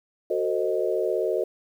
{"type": "chord", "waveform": "sine", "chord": "F# diminished seventh", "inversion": "none", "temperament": "equal with one note detuned", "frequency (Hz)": [370, 448.5, 523.3, 622.3], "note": ["F#4", "A4", "C5", "Eb5"], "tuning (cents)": [0, 33, 0, 0], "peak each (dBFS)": [-27, -27, -29, -28], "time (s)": [0.3, 1.44], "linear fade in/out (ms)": 5, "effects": ["9-bit"]}